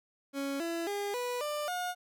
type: tone with pitch steps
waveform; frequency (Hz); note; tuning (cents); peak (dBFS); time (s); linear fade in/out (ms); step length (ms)
30% pulse; 277.2 / 335.4 / 405.8 / 491.1 / 594.2 / 719; C#4 / E4 / G#4 / B4 / D5 / F#5; 0 / +30 / -40 / -10 / +20 / -50; -30; 0.33-1.95; 50; 270
effects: none